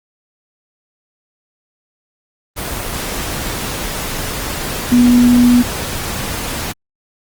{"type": "tone in noise", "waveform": "sine", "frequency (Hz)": 243.9, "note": "B3", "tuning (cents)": -21, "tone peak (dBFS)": -6, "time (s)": [4.91, 5.63], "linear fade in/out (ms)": 20, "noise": "pink", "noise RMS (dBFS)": -22, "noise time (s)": [2.56, 6.73], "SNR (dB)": 13, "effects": ["Opus 24 kbps"]}